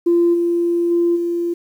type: tone with level steps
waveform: sine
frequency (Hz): 343.6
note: F4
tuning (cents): -28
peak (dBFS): -10 / -14 / -12 / -17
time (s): 0.06-1.54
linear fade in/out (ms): 10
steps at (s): 0.33 / 0.9 / 1.15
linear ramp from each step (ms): 20
effects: tanh soft clip ceiling -7 dBFS + 8-bit